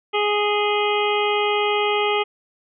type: harmonic tone with a mistuned harmonic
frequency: 415.3 Hz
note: G#4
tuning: in tune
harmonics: 1 / 2 / 3 / 5 / 6 / 7 / 8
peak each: -21 / -24 / -26 / -28 / -29 / -29 / -30 dBFS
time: 0.13-2.24 s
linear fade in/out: 20 ms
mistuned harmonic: 8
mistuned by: -58 cents
effects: none